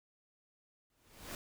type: noise with exponential growth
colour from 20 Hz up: pink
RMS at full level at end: -41 dBFS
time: 0.9-1.35 s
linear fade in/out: 1 ms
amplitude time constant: 97 ms
effects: none